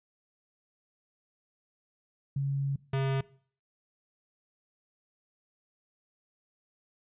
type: tone pair in turn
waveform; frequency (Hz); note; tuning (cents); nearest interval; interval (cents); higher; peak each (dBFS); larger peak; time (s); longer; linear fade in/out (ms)
sine / square; 138.59 / 135.19; C#3 / C#3; 0 / -43; unison; 43; first; -27 / -27; neither; 2.36-2.76 / 2.93-3.21; first; 5
effects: noise-tail reverb RT60 0.5 s tail -21 dB re dry + resampled to 8000 Hz